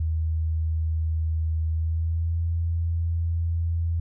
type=tone with pitch glide; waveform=sine; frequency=79.9 to 83.53 Hz; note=D#2 to E2; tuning=+47 to +23 cents; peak=-22 dBFS; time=0-4 s; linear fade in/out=5 ms; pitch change=+76 cents; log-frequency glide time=1.7-2.41 s; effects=none